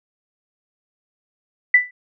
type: tone with exponential decay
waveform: sine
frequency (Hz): 1983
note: B6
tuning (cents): +7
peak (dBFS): -5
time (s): 1.74-1.91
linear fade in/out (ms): 5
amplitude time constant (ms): 36
effects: none